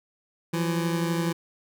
25% pulse beating tone pair, 167.4 / 179.4 Hz, E3 / F3, +27 / +47 cents, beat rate 12 Hz, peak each -21 / -29 dBFS, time 0.53-1.33 s, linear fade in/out 10 ms, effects none

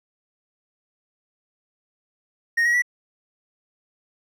triangle tone with pitch steps, 1860 / 1904.6 / 1950.2 Hz, A#6 / A#6 / B6, -4 / +37 / -22 cents, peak -15 dBFS, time 2.57-2.822 s, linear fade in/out 10 ms, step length 84 ms, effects none

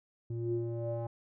square tone with low-pass filter sweep, 116.54 Hz, A#2, in tune, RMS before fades -35 dBFS, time 0.3-1.07 s, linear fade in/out 5 ms, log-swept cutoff 260 to 740 Hz, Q 6.4, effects none

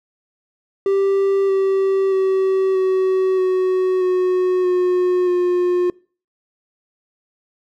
triangle tone with pitch steps, 392 / 386.8 / 381.7 / 376.7 / 371.7 / 366.8 / 362 / 357.2 Hz, G4 / G4 / G4 / F#4 / F#4 / F#4 / F#4 / F4, 0 / -23 / -46 / +31 / +8 / -15 / -38 / +39 cents, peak -12 dBFS, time 0.86-5.9 s, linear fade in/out 2 ms, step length 630 ms, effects noise-tail reverb RT60 0.4 s tail -24 dB re dry

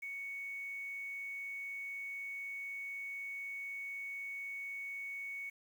sine tone with quantisation, 2224 Hz, C#7, 5 cents sharp, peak -40 dBFS, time 0.02-5.5 s, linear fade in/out 10 ms, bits 10, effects none

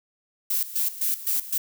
violet noise with tremolo, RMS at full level -24 dBFS, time 0.5-1.58 s, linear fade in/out 5 ms, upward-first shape square, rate 3.9 Hz, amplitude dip 80%, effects none

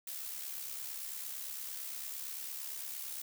blue noise with amplitude modulation, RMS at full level -40 dBFS, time 0.07-3.22 s, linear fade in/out 5 ms, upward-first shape sine, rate 68.8 Hz, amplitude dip 50%, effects none

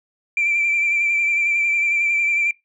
sine tone with vibrato, 2349 Hz, D7, in tune, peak -15 dBFS, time 0.37-2.51 s, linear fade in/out 2 ms, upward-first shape sine, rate 11 Hz, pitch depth 30 cents each way, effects noise-tail reverb RT60 0.2 s tail -24 dB re dry + tanh soft clip ceiling -12 dBFS

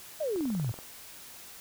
sine exponential sweep, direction down, 659.3 to 105.9 Hz, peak -28 dBFS, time 0.2-0.72 s, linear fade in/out 10 ms
click train, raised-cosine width 1 ms, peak -30 dBFS, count 10, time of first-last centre 0.36-0.789 s, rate 21 Hz
effects white hiss -48 dBFS RMS until 1.6 s

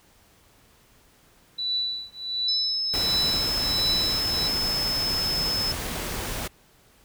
sine tone with tremolo, 3961 Hz, B7, 4 cents sharp, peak -22 dBFS, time 1.58-4.48 s, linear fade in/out 10 ms, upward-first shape triangle, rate 1.4 Hz, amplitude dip 100%
sine tone, 5210 Hz, E8, 21 cents flat, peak -24 dBFS, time 2.48-5.72 s, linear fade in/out 5 ms
pink noise, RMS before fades -31 dBFS, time 2.93-6.48 s, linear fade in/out 10 ms
effects pink hiss -58 dBFS RMS until 7.04 s

